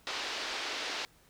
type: band-pass noise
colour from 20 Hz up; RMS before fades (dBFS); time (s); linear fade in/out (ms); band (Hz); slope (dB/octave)
white; -37; 0.07-1.05; 0; 300 to 4800; 24
effects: pink hiss -63 dBFS RMS until 1.29 s